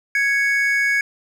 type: tone pair together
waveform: triangle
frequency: 1661.2 / 2221 Hz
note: G#6 / C#7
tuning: 0 / +3 cents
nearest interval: perfect fourth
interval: 503 cents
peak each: -17 dBFS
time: 0.15-1.01 s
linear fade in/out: 2 ms
effects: none